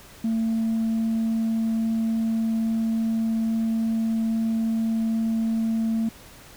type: tone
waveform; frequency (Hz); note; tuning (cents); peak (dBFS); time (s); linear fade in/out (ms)
sine; 224.7; A3; +37; -19; 0.24-6.09; 5
effects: tanh soft clip ceiling -19 dBFS + pink hiss -47 dBFS RMS until 6.56 s